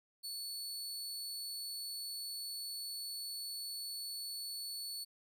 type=tone; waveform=sawtooth; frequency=4435 Hz; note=C#8; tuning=in tune; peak=-38 dBFS; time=0.23-5.05 s; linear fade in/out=20 ms; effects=none